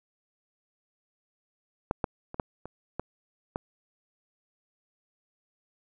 clicks, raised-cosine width 1 ms, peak -12 / -12 / -25 / -13 / -25 / -17 / -16 dBFS, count 7, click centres 1.911 / 2.042 / 2.344 / 2.398 / 2.656 / 2.996 / 3.559 s, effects none

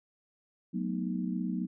sine chord, B dominant seventh, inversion second, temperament equal with one note detuned, 185 / 220 / 243.5 / 311.1 Hz, F#3 / A3 / B3 / D#4, 0 / 0 / -24 / 0 cents, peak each -33 / -39 / -35 / -39 dBFS, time 0.73-1.67 s, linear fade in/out 20 ms, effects none

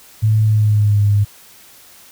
sine tone with pitch glide, 108.6 to 102.5 Hz, A2 to G#2, -22 to -22 cents, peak -10 dBFS, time 0.22-1.25 s, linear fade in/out 20 ms, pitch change -100 cents, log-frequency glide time 0.43-1.02 s, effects white hiss -44 dBFS RMS until 2.11 s

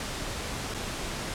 pink noise with dropouts, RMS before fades -34 dBFS, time 0-1.34 s, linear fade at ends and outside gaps 2 ms, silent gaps 0.741-0.745 s, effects low-pass 9000 Hz 12 dB/octave

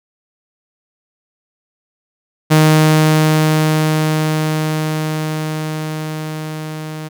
sawtooth tone with level ramp, 155.56 Hz, D#3, in tune, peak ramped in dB -3 to -21 dBFS, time 2.5-7.09 s, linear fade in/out 20 ms, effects none

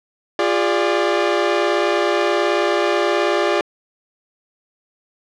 sawtooth chord, D diminished, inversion first, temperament equal with one note detuned, 349.2 / 407.9 / 587.3 Hz, F4 / Ab4 / D5, 0 / -31 / 0 cents, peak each -16 dBFS, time 0.39-3.61 s, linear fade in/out 2 ms, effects low-pass 4000 Hz 12 dB/octave

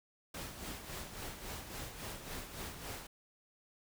pink noise with tremolo, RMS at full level -43 dBFS, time 0.34-3.07 s, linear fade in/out 5 ms, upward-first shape sine, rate 3.6 Hz, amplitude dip 55%, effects none

